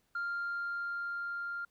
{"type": "tone with level ramp", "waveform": "sine", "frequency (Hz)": 1396, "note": "F6", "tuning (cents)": -1, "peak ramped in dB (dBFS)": [-31, -35], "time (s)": [0.15, 1.65], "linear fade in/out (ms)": 5, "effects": ["tanh soft clip ceiling -31 dBFS", "pink hiss -75 dBFS RMS until 1.7 s"]}